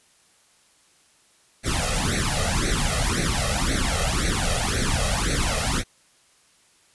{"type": "noise with flanger", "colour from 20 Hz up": "pink", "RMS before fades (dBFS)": -23, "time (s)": [1.63, 5.84], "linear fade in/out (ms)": 50, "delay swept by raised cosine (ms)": [0.49, 1.59], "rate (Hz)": 1.9, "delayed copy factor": 0.95, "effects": ["white hiss -59 dBFS RMS until 6.94 s", "resampled to 24000 Hz"]}